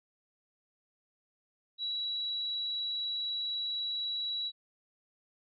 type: tone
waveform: sine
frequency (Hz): 3908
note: B7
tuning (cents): -19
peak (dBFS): -32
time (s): 1.78-4.52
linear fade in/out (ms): 50
effects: none